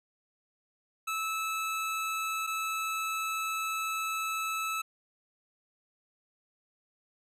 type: tone pair in turn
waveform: 25% pulse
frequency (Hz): 1306 / 1306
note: E6 / E6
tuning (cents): -17 / -17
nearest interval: unison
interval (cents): 0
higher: neither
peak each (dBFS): -27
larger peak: neither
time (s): 1.07-2.47 / 2.47-4.82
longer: second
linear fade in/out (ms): 10
effects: resampled to 32000 Hz